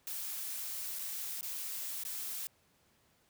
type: noise with dropouts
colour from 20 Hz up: blue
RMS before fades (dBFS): -40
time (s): 0.07-2.47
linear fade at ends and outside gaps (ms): 0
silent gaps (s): 0.988-0.993 / 1.41-1.429 / 2.036-2.051
effects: pink hiss -70 dBFS RMS until 3.29 s + high-pass 60 Hz 12 dB/octave